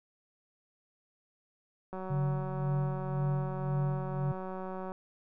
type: click train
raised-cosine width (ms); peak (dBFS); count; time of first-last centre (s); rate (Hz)
1; -27; 560; 1.93-4.919; 187
type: tone with tremolo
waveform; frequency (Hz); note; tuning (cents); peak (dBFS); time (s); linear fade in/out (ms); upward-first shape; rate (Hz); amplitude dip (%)
sine; 143.5; D3; -40; -27; 2.1-4.32; 5; sine; 1.9; 65
effects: none